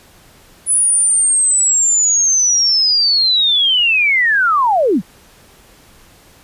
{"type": "linear sweep", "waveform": "sine", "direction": "down", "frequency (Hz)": [10030, 143.1], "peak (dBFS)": -10, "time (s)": [0.66, 5.02], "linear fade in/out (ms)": 50, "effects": ["pink hiss -46 dBFS RMS until 6.43 s", "resampled to 32000 Hz"]}